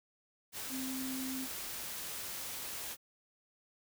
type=tone in noise; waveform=sine; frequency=261.6 Hz; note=C4; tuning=in tune; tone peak=-38 dBFS; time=0.69-1.48 s; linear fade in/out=50 ms; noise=white; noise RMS=-42 dBFS; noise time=0.52-2.97 s; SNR=+1 dB; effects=none